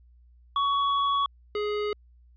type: tone pair in turn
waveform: square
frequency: 1122 / 417.6 Hz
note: C#6 / G#4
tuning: +21 / +10 cents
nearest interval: octave + perfect fourth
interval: 1711 cents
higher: first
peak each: -23 / -27 dBFS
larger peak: first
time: 0.56-1.26 / 1.55-1.93 s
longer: first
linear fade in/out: 2 ms
effects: added 60 Hz sine -53 dBFS peak until 2.36 s + resampled to 11025 Hz